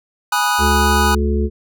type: chord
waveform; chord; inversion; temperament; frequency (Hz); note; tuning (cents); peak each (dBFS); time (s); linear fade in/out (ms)
square; G# minor seventh; none; equal with one note detuned; 830.6 / 977 / 1244.5 / 1480; G#5 / B5 / D#6 / F#6; 0 / -19 / 0 / 0; -21; 0.32-1.15; 5
type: harmonic tone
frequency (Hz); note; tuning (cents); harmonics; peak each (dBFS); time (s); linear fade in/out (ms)
72; D2; -34; 1 / 3 / 5 / 6; -16 / -21 / -23 / -24; 0.58-1.5; 50
effects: none